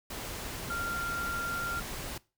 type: tone in noise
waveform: sine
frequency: 1388 Hz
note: F6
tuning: 11 cents flat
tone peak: -32 dBFS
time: 0.7-1.8 s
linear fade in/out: 5 ms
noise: pink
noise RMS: -39 dBFS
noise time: 0.1-2.18 s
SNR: +4 dB
effects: noise-tail reverb RT60 0.3 s tail -21 dB re dry